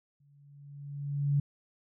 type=tone with exponential growth; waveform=sine; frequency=142.6 Hz; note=C#3; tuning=49 cents sharp; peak=-22 dBFS; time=0.2-1.4 s; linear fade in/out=5 ms; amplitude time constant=260 ms; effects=none